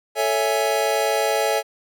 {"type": "chord", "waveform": "square", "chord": "A major seventh", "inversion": "none", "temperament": "equal with one note detuned", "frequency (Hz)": [440, 559.2, 659.3, 830.6], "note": ["A4", "C#5", "E5", "G#5"], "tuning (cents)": [0, 15, 0, 0], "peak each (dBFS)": -25, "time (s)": [0.15, 1.63], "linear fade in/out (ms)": 50, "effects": []}